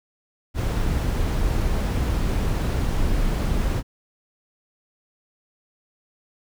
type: noise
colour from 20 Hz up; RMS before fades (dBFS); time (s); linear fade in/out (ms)
brown; -22; 0.54-3.83; 50
effects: none